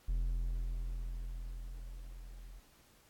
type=tone with level ramp; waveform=triangle; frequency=42.43 Hz; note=F1; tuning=49 cents flat; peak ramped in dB=-28 to -46 dBFS; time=0.08-2.6 s; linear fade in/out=10 ms; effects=pink hiss -65 dBFS RMS until 3.09 s + AAC 64 kbps